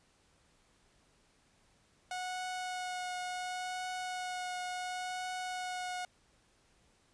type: tone with vibrato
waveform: sawtooth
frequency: 731 Hz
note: F#5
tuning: 21 cents flat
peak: -33 dBFS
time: 2.11-6.05 s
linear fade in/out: 2 ms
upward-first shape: triangle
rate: 0.7 Hz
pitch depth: 13 cents each way
effects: pink hiss -69 dBFS RMS until 7.13 s + resampled to 22050 Hz